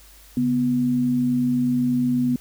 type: tone pair together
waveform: sine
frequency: 138.57 / 246.9 Hz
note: C#3 / B3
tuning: 0 / 0 cents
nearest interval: minor seventh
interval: 1000 cents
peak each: -28 / -18 dBFS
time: 0.37-2.36 s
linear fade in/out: 2 ms
effects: added 50 Hz sine -49 dBFS peak until 2.4 s + white hiss -50 dBFS RMS until 2.4 s